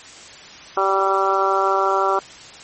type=harmonic tone; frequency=193.8 Hz; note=G3; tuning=20 cents flat; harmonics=2 / 3 / 4 / 5 / 6 / 7; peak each=-22 / -24 / -22 / -24 / -22 / -22 dBFS; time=0.77-2.19 s; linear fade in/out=2 ms; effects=white hiss -40 dBFS RMS until 2.63 s + MP3 32 kbps